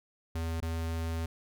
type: tone with dropouts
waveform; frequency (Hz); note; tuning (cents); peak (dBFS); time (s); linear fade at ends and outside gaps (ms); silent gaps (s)
square; 82.1; E2; -6; -32; 0.35-1.26; 5; 0.604-0.624
effects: none